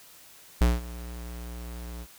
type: tone with ADSR envelope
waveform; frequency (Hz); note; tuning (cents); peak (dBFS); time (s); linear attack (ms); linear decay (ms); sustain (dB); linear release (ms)
square; 59.6; A#1; +39; -17; 0.61-2.07; 3; 190; -20; 53
effects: white hiss -52 dBFS RMS until 2.18 s